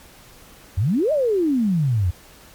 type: exponential two-way sweep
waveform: sine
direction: up then down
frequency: 82.41 to 639 to 82.41 Hz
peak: -16 dBFS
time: 0.77-2.11 s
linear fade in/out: 10 ms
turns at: 1.12 s
effects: pink hiss -47 dBFS RMS until 2.54 s + MP3 96 kbps